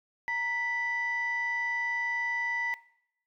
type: tone pair together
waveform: sine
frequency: 931.6 / 1975.5 Hz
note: A#5 / B6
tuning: -1 / 0 cents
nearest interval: octave + minor second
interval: 1301 cents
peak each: -34 / -29 dBFS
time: 0.28-2.74 s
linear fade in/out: 0 ms
effects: noise-tail reverb RT60 0.7 s tail -19 dB re dry + tanh soft clip ceiling -23 dBFS

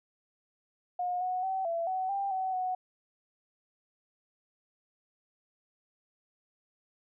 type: tone with pitch steps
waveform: sine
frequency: 718 / 735 / 763 / 672 / 751 / 792 / 755 / 739 Hz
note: F5 / F#5 / G5 / E5 / F#5 / G5 / F#5 / F#5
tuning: +48 / -12 / -47 / +33 / +26 / +18 / +35 / -2 cents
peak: -29 dBFS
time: 0.99-2.75 s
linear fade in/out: 5 ms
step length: 220 ms
effects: none

